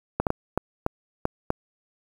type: clicks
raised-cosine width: 1 ms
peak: -8 dBFS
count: 7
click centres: 0.2 / 0.268 / 0.304 / 0.576 / 0.864 / 1.254 / 1.504 s
effects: 7-bit